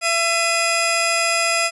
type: tone pair together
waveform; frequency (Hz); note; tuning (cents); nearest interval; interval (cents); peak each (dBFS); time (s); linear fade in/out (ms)
15% pulse; 671.5 / 2489; E5 / D#7; +32 / 0; octave + major seventh; 2268; -13; 0.01-1.71; 50
effects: resampled to 24000 Hz